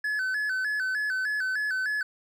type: tone with vibrato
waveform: triangle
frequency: 1610 Hz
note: G6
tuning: 46 cents sharp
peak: -24 dBFS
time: 0.04-2.03 s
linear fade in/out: 5 ms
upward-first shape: square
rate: 3.3 Hz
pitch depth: 100 cents each way
effects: none